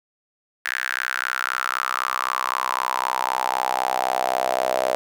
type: tone with high-pass filter sweep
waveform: sawtooth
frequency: 63.9 Hz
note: C2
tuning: 40 cents flat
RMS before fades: -24 dBFS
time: 0.65-4.95 s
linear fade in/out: 0 ms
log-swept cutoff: 1700 to 610 Hz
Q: 5.7
effects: none